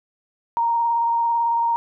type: tone with vibrato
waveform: sine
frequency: 932.3 Hz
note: A#5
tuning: in tune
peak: -17 dBFS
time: 0.57-1.76 s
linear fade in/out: 0 ms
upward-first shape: square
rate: 18 Hz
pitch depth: 12 cents each way
effects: none